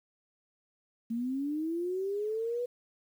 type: linear sweep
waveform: sine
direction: up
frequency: 224.4 to 493.9 Hz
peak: -30 dBFS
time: 1.1-2.66 s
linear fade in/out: 10 ms
effects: 10-bit